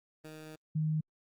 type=tone pair in turn; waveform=15% pulse / sine; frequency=155.56 / 155.56 Hz; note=D#3 / D#3; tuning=0 / 0 cents; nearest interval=unison; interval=0 cents; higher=neither; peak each=-38 / -28 dBFS; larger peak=second; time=0.24-0.56 / 0.75-1.01 s; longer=first; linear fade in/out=10 ms; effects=Opus 32 kbps